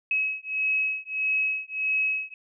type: beating tone pair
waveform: sine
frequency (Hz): 2561 / 2562.6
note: D#7 / E7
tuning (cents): +49 / -50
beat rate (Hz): 1.6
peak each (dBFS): -27 / -27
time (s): 0.11-2.34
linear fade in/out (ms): 2
effects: none